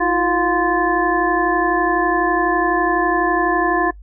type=tone cluster; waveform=sine; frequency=326 / 358 / 710 / 1039 / 1740 Hz; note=E4 / F4 / F5 / C6 / A6; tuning=-19 / +43 / +28 / -12 / -20 cents; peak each=-21 dBFS; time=0-3.91 s; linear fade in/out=10 ms; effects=noise-tail reverb RT60 0.1 s tail -21 dB re dry + added 50 Hz sine -36 dBFS peak until 4.02 s